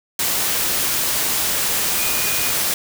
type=tone in noise; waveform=sine; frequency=2459 Hz; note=D#7; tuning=21 cents flat; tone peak=-28 dBFS; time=1.98-2.51 s; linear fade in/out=2 ms; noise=white; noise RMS=-20 dBFS; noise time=0.19-2.74 s; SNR=-11 dB; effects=none